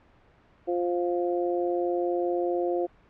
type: harmonic tone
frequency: 175.4 Hz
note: F3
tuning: 8 cents sharp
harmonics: 2 / 3 / 4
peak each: -26 / -30 / -32 dBFS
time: 0.67-2.87 s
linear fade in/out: 20 ms
effects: pink hiss -59 dBFS RMS until 3.09 s + low-pass 2000 Hz 12 dB/octave